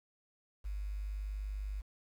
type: tone with quantisation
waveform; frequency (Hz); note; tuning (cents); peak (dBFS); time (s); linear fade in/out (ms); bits
sine; 50.3; G1; +45; -36; 0.64-1.82; 20; 10
effects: none